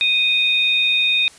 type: tone pair together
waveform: sine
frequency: 2489 / 3689 Hz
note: D#7 / A#7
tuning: 0 / -19 cents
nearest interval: perfect fifth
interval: 681 cents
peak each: -17 dBFS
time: 0.01-1.28 s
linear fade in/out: 0 ms
effects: white hiss -45 dBFS RMS until 1.38 s + resampled to 22050 Hz